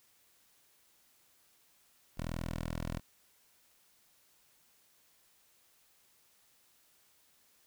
10% pulse tone, 41.2 Hz, E1, in tune, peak -28 dBFS, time 2.17-3 s, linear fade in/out 20 ms, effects white hiss -68 dBFS RMS until 7.66 s

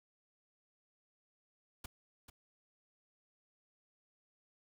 pink noise with echo, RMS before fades -44 dBFS, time 1.84-1.86 s, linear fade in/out 5 ms, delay 440 ms, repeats 1, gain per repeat -10 dB, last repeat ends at 2.3 s, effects none

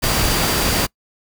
sine tone in noise, 4712 Hz, D8, 5 cents sharp, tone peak -28 dBFS, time 0.02-0.87 s, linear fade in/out 20 ms, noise pink, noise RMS -18 dBFS, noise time 0.02-0.87 s, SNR -13 dB, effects noise-tail reverb RT60 0.1 s tail -25 dB re dry

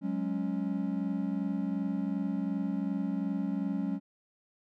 triangle chord, F# suspended second, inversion none, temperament equal, 185 / 207.7 / 277.2 Hz, F#3 / G#3 / C#4, 0 / 0 / 0 cents, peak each -32 dBFS, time 0.01-4 s, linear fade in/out 50 ms, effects none

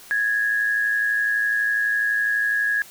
sine tone pair together, 1661.2 / 1773.2 Hz, G#6 / A6, 0 / +13 cents, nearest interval minor second, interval 113 cents, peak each -19 / -29 dBFS, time 0.11-2.82 s, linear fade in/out 0 ms, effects white hiss -45 dBFS RMS until 2.9 s

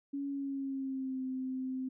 sine tone with pitch glide, 280 to 259.7 Hz, C#4 to C4, +18 to -13 cents, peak -34 dBFS, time 0.13-1.89 s, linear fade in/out 10 ms, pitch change -131 cents, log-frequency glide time 0.28-1.23 s, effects none

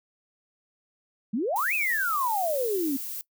sine exponential two-way sweep, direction up then down, 196 to 2637 to 259.2 Hz, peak -24 dBFS, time 1.33-2.97 s, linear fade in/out 10 ms, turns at 1.74 s
violet noise, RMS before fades -35 dBFS, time 1.56-3.21 s, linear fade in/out 0 ms
effects noise-tail reverb RT60 0.1 s tail -20 dB re dry

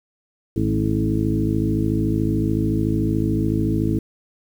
harmonic tone with a mistuned harmonic, 53.7 Hz, A1, 41 cents flat, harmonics 1 / 2 / 3 / 4 / 5 / 6 / 8, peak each -28 / -23 / -27 / -26 / -25 / -23 / -31 dBFS, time 0.56-3.99 s, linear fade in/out 5 ms, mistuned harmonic 3, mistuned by -33 cents, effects 8-bit

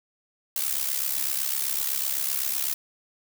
blue noise with amplitude modulation, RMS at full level -24 dBFS, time 0.56-2.74 s, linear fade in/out 2 ms, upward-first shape sine, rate 67.9 Hz, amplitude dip 75%, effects none

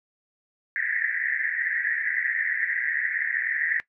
pink band-pass noise, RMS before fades -27 dBFS, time 0.76-3.8 s, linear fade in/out 0 ms, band 1700 to 2000 Hz, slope 96 dB/octave, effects noise-tail reverb RT60 0.1 s tail -18 dB re dry

